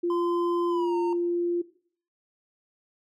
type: tone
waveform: sine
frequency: 347.1 Hz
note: F4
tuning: 11 cents flat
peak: -23 dBFS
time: 0.03-1.62 s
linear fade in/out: 10 ms
type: tone with pitch glide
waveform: triangle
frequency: 1030 to 917.6 Hz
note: C6 to A#5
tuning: -28 to -28 cents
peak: -29 dBFS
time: 0.1-1.13 s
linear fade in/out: 2 ms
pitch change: -200 cents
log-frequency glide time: 0.69-0.96 s
effects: noise-tail reverb RT60 0.5 s tail -17 dB re dry